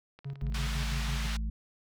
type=click train; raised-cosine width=0.3 ms; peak=-35 dBFS; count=13; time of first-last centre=0.19-0.857 s; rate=18 Hz
type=tone with tremolo; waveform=triangle; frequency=138.59 Hz; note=C#3; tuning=in tune; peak=-32 dBFS; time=0.25-1.27 s; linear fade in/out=10 ms; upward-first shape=square; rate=6 Hz; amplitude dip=70%
type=harmonic tone; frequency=54.4 Hz; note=A1; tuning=19 cents flat; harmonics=1 / 3 / 4; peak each=-30 / -45 / -43 dBFS; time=0.42-1.5 s; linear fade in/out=5 ms
type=band-pass noise; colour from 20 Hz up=white; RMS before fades=-40 dBFS; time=0.54-1.37 s; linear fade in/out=5 ms; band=840 to 3900 Hz; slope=12 dB/octave
effects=none